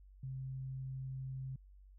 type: tone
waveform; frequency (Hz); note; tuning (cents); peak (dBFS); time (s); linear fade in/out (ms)
sine; 131.9; C3; +14; -40; 0.23-1.56; 5
effects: added 48 Hz sine -56 dBFS peak until 1.98 s